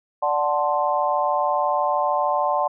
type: chord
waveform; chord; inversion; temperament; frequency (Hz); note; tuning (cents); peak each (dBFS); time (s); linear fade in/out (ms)
sine; D dominant seventh; none; equal; 587.3 / 740 / 880 / 1046.5; D5 / F#5 / A5 / C6; 0 / 0 / 0 / 0; -24; 0.22-2.68; 10
effects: none